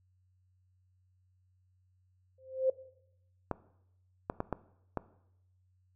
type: tone with exponential growth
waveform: sine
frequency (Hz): 523.3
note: C5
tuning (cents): 0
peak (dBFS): -22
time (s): 2.38-2.7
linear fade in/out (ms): 5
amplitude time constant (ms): 69
type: clicks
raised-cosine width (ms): 1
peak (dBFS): -18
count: 5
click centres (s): 3.513 / 4.299 / 4.404 / 4.527 / 4.973
effects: noise-tail reverb RT60 0.8 s tail -18 dB re dry + added 92 Hz sine -67 dBFS peak until 5.95 s